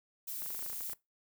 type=noise; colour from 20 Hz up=violet; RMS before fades=-40 dBFS; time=0.27-0.94 s; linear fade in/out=10 ms
type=clicks; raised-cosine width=0.5 ms; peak=-35 dBFS; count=12; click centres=0.421 / 0.461 / 0.505 / 0.547 / 0.592 / 0.626 / 0.663 / 0.7 / 0.73 / 0.807 / 0.898 / 0.932 s
effects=noise-tail reverb RT60 0.2 s tail -21 dB re dry